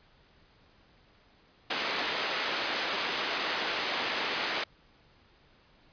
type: band-pass noise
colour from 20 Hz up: white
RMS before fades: -32 dBFS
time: 1.7-4.64 s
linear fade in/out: 5 ms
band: 300 to 3400 Hz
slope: 12 dB/octave
effects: pink hiss -62 dBFS RMS until 5.92 s + resampled to 11025 Hz